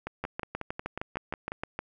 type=two click trains; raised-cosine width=0.5 ms; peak=-17 / -19 dBFS; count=11 / 9; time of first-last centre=0.24-1.79 / 0.07-1.519 s; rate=6.45 / 5.52 Hz; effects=none